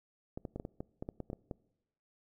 clicks, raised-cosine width 2 ms, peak -26 dBFS, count 12, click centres 0.375 / 0.452 / 0.56 / 0.599 / 0.651 / 0.805 / 1.025 / 1.089 / 1.203 / 1.301 / 1.331 / 1.512 s, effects noise-tail reverb RT60 0.9 s tail -23 dB re dry

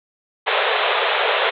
pink band-pass noise, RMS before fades -19 dBFS, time 0.46-1.51 s, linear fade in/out 20 ms, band 410 to 3800 Hz, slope 96 dB/octave, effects none

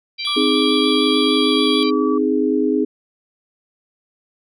harmonic tone, 784 Hz, G5, in tune, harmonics 3 / 4 / 5 / 6, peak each -28 / -33 / -29 / -28 dBFS, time 0.18-1.91 s, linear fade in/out 20 ms
triangle tone with vibrato, 3335 Hz, G#7, 7 cents sharp, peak -19 dBFS, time 0.25-1.83 s, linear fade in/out 0 ms, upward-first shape sine, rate 6.7 Hz, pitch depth 25 cents each way
sine tone with pitch glide, 1174.7 to 1146.5 Hz, D6 to D6, 0 to -42 cents, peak -25 dBFS, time 0.27-2.18 s, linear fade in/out 5 ms, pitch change -42 cents, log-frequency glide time 1.36-1.68 s
sine chord, Ab major, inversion first, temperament equal, 261.6 / 311.1 / 415.3 Hz, C4 / Eb4 / Ab4, 0 / 0 / 0 cents, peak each -19 dBFS, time 0.36-2.85 s, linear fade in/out 10 ms
effects none

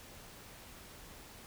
silence, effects pink hiss -53 dBFS RMS until 1.46 s

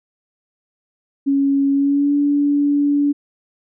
sine tone with pitch glide, 277.2 to 287.6 Hz, C#4 to D4, 0 to -36 cents, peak -13 dBFS, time 1.26-3.13 s, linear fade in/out 20 ms, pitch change +64 cents, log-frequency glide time 1.72-2.14 s, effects none

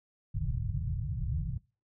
white low-pass noise, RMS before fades -33 dBFS, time 0.34-1.58 s, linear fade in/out 10 ms, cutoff 160 Hz, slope 96 dB/octave, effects noise-tail reverb RT60 0.3 s tail -20 dB re dry

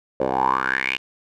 10% pulse tone with band-pass filter sweep, 65.4 Hz, C2, in tune, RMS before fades -22 dBFS, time 0.2-0.98 s, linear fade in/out 5 ms, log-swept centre 540 to 2800 Hz, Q 7.4, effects none

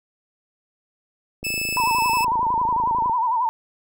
click train, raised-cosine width 2 ms, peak -21 dBFS, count 46, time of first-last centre 1.43-3.097 s, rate 27 Hz
sawtooth tone, 2619 Hz, E7, 12 cents flat, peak -20 dBFS, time 1.44-2.25 s, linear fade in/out 10 ms
sine tone with vibrato, 948 Hz, A#5, 29 cents sharp, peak -18 dBFS, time 1.77-3.49 s, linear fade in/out 0 ms, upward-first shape sine, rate 11 Hz, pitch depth 110 cents each way
effects none

